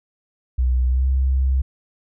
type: tone with pitch glide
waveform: sine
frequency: 62.7 to 65.86 Hz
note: B1 to C2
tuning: +27 to +12 cents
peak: -15 dBFS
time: 0.58-1.62 s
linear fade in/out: 10 ms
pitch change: +85 cents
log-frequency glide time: 0.88-1.06 s
effects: none